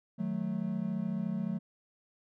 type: chord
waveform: triangle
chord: D# diminished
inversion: none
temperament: equal with one note detuned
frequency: 155.56 / 185 / 219.1 Hz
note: D#3 / F#3 / A3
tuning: 0 / 0 / -7 cents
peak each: -38 / -32 / -33 dBFS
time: 0.18-1.59 s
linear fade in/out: 20 ms
effects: none